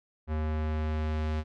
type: tone with low-pass filter sweep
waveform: square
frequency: 77.5 Hz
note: D#2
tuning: 6 cents flat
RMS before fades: -30 dBFS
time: 0.27-1.44 s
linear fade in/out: 50 ms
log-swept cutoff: 1800 to 4100 Hz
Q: 0.7
effects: none